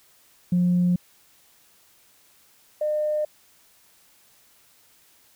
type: tone pair in turn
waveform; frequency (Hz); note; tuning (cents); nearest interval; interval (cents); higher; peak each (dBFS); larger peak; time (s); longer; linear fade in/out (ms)
sine; 177.7 / 605.5; F3 / D#5; +30 / -47; octave + major sixth; 2123; second; -16 / -21; first; 0.52-0.96 / 2.81-3.25; neither; 5
effects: tanh soft clip ceiling -14 dBFS + white hiss -58 dBFS RMS until 5.35 s